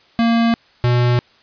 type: tone pair in turn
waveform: square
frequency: 231.2 / 121.94 Hz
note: A#3 / B2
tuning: -14 / -22 cents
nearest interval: major seventh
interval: 1108 cents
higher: first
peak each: -13 dBFS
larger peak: neither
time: 0.19-0.54 / 0.84-1.19 s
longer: neither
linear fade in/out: 0 ms
effects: white hiss -52 dBFS RMS until 1.42 s + resampled to 11025 Hz